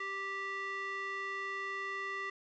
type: tone with band-pass filter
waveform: square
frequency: 392 Hz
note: G4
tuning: in tune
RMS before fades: -39 dBFS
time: 0-2.3 s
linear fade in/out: 5 ms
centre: 1700 Hz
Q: 4.4
effects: resampled to 16000 Hz + 11-bit